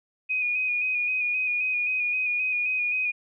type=tone with vibrato; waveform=sine; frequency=2479 Hz; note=D#7; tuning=7 cents flat; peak=-23 dBFS; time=0.29-3.12 s; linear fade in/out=20 ms; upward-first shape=square; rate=3.8 Hz; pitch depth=25 cents each way; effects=none